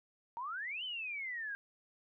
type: exponential two-way sweep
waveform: sine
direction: up then down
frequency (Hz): 904 to 3100 to 1588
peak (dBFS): -38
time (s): 0.37-1.55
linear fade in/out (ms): 0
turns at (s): 0.84
effects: none